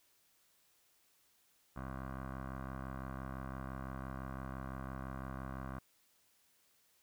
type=tone with low-pass filter; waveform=15% pulse; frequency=65.9 Hz; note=C2; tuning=13 cents sharp; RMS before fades=-44 dBFS; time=1.76-5.79 s; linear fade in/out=5 ms; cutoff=1300 Hz; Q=3.4; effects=white hiss -72 dBFS RMS until 7.02 s